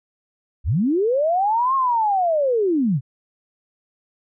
sine linear two-way sweep, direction up then down, 48.08 to 1089 to 112.6 Hz, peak -16 dBFS, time 0.64-3.01 s, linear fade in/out 50 ms, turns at 1.75 s, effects none

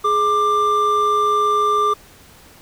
triangle tone pair together, 419.9 / 1186 Hz, G#4 / D6, +19 / +17 cents, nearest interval octave + tritone, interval 1798 cents, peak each -19 / -13 dBFS, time 0.04-1.94 s, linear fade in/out 10 ms, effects pink hiss -46 dBFS RMS until 2.61 s

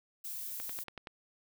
violet noise, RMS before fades -41 dBFS, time 0.24-0.84 s, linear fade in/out 10 ms
click train, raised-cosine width 0.3 ms, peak -27 dBFS, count 6, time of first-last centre 0.6-1.072 s, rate 10.6 Hz
effects none

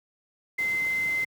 sine tone in noise, 2069 Hz, C7, 20 cents flat, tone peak -24 dBFS, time 0.58-1.25 s, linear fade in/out 10 ms, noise pink, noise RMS -42 dBFS, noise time 0.58-1.25 s, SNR +15 dB, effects high-pass 100 Hz 12 dB/octave

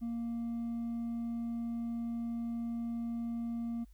sine tone with hard clipping, 233.1 Hz, A#3, in tune, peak -35 dBFS, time 0.01-3.85 s, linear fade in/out 20 ms, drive 2 dB, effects added 50 Hz sine -54 dBFS peak until 3.93 s + white hiss -75 dBFS RMS until 3.93 s

